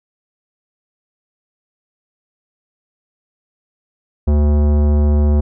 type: tone with tanh clipping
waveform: sine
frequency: 73.8 Hz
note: D2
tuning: 9 cents sharp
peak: -12 dBFS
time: 4.27-5.41 s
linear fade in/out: 10 ms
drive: 17 dB
effects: none